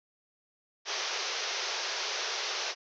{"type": "band-pass noise", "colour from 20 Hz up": "white", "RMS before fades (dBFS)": -34, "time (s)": [0.85, 2.75], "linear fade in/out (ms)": 50, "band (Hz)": [360, 6200], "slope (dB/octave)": 96, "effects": []}